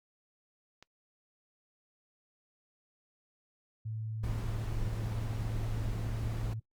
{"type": "click", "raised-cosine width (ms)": 0.2, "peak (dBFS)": -34, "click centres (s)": 0.826}
{"type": "tone with pitch glide", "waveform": "sine", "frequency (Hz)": [110, 110.83], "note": ["A2", "A2"], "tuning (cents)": [0, 13], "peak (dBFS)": -35, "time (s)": [3.85, 6.6], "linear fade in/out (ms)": 10, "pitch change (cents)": 13, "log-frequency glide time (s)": [5.76, 5.99]}
{"type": "noise", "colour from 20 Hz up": "brown", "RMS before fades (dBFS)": -37, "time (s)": [4.23, 6.54], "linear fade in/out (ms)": 10}
{"effects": ["noise-tail reverb RT60 0.1 s tail -23 dB re dry", "Opus 48 kbps"]}